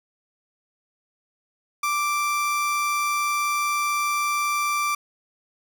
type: tone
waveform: 30% pulse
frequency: 1174.7 Hz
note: D6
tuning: in tune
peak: -19 dBFS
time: 1.83-4.95 s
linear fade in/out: 5 ms
effects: 10-bit